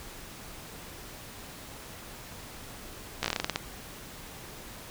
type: slowing click train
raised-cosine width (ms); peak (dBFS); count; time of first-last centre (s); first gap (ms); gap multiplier
0.2; -10; 11; 3.23-3.559; 14; 1.18
effects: pink hiss -45 dBFS RMS until 4.9 s